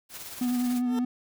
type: noise with tremolo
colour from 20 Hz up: white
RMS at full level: -39 dBFS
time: 0.09-0.82 s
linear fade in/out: 50 ms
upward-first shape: sine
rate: 18 Hz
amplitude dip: 45%
type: tone with vibrato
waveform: triangle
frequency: 246.9 Hz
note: B3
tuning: in tune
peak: -22 dBFS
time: 0.41-1.05 s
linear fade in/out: 5 ms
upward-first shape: triangle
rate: 10 Hz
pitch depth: 27 cents each way
type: tone with exponential growth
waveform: 20% pulse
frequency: 448.2 Hz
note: A4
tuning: 32 cents sharp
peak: -28 dBFS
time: 0.76-0.99 s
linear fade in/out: 1 ms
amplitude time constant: 50 ms
effects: none